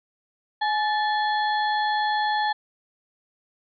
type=harmonic tone with a mistuned harmonic; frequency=846 Hz; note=G#5; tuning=32 cents sharp; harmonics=1 / 2 / 4 / 5; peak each=-22 / -28 / -34 / -36 dBFS; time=0.61-2.53 s; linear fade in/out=10 ms; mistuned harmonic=2; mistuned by=+66 cents; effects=none